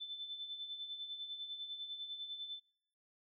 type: tone with tremolo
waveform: sine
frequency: 3525 Hz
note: A7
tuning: 2 cents sharp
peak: -40 dBFS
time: 0-2.6 s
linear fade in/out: 20 ms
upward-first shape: sine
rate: 10 Hz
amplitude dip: 55%
effects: noise-tail reverb RT60 0.7 s tail -24 dB re dry